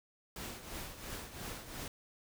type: noise with tremolo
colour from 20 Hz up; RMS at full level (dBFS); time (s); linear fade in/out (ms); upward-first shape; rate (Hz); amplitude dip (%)
pink; -42; 0.36-1.88; 2; triangle; 2.9; 70
effects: none